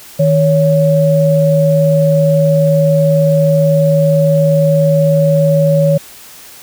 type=tone pair together; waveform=sine; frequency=157.2 / 560.2 Hz; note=D#3 / C#5; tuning=+18 / +18 cents; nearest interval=octave + minor seventh; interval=2200 cents; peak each=-10 / -10 dBFS; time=0.19-5.98 s; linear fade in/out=10 ms; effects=white hiss -36 dBFS RMS until 6.62 s